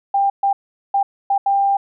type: tone bursts at uneven times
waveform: sine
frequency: 794 Hz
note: G5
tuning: 22 cents sharp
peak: -13 dBFS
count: 5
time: 0.14-0.3 / 0.43-0.53 / 0.94-1.03 / 1.3-1.38 / 1.46-1.77 s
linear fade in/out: 5 ms
effects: none